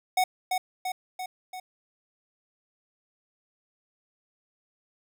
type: tone with echo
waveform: square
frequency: 740 Hz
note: F#5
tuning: in tune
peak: -21 dBFS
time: 0.17-0.24 s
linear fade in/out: 5 ms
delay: 340 ms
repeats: 4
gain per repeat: -4 dB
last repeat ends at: 1.6 s
effects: none